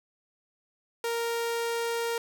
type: tone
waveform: sawtooth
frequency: 465.5 Hz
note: A#4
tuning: 2 cents flat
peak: -24 dBFS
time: 1.04-2.18 s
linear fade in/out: 2 ms
effects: none